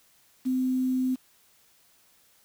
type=tone with quantisation; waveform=sine; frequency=257.1 Hz; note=C4; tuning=30 cents flat; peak=-23 dBFS; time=0.45-1.16 s; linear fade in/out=20 ms; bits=8; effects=white hiss -62 dBFS RMS until 2.44 s